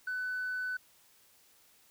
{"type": "tone with tanh clipping", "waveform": "triangle", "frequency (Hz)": 1500, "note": "F#6", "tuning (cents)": 23, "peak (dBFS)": -33, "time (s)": [0.07, 0.77], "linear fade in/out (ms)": 5, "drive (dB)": 5, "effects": ["white hiss -64 dBFS RMS until 1.9 s"]}